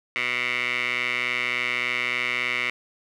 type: tone with band-pass filter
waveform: 15% pulse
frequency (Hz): 123.47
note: B2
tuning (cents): 0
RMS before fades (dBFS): -26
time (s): 0.16-2.7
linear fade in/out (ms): 0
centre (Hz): 2300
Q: 6.6
effects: none